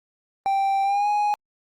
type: tone with pitch glide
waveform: triangle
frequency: 784 to 830.6 Hz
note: G5 to G#5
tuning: 0 to 0 cents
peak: -17 dBFS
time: 0.46-1.34 s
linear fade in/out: 0 ms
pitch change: +100 cents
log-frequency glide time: 0.83-1.08 s
effects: Opus 32 kbps